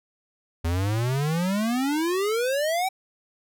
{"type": "exponential sweep", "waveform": "square", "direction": "up", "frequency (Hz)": [80.7, 778], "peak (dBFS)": -23, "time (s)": [0.64, 2.89], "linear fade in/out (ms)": 10, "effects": []}